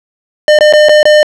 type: tone with dropouts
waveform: square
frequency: 604 Hz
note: D5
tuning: 48 cents sharp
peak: -3 dBFS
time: 0.48-1.23 s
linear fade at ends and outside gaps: 1 ms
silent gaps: 0.588-0.608 / 0.726-0.735 / 0.886-0.893 / 1.03-1.054 s
effects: low-pass 5000 Hz 12 dB/octave